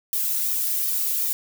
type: noise with flanger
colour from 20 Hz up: violet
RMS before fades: -24 dBFS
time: 0.13-1.33 s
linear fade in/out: 0 ms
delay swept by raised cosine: 1.6 to 2.33 ms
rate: 2.7 Hz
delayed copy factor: +1
effects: none